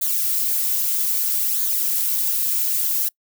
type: noise with flanger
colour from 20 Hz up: violet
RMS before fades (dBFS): -21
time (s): 0.01-3.09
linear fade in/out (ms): 10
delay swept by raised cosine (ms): 0.36 to 5.66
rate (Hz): 0.62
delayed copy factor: -0.7
effects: noise-tail reverb RT60 0.1 s tail -25 dB re dry